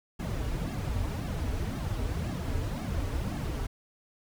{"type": "noise with flanger", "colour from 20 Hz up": "brown", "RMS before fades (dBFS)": -32, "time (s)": [0.19, 3.67], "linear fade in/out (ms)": 10, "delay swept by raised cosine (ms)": [2, 5.8], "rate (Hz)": 1.9, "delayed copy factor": -1, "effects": []}